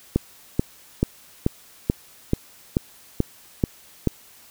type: click train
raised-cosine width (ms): 3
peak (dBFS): -5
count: 10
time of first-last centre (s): 0.16-4.073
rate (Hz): 2.3
effects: white hiss -50 dBFS RMS until 4.5 s